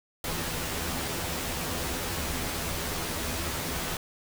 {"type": "noise with comb filter", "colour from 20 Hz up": "pink", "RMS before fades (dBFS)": -32, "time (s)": [0.24, 3.97], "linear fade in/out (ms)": 2, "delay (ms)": 12, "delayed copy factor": 0.7, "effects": []}